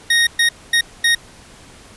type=tone bursts at uneven times; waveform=25% pulse; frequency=1864.7 Hz; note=A#6; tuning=in tune; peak=-8 dBFS; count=4; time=0.1-0.27 / 0.39-0.49 / 0.73-0.81 / 1.04-1.15 s; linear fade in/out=5 ms; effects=pink hiss -43 dBFS RMS until 1.96 s + resampled to 24000 Hz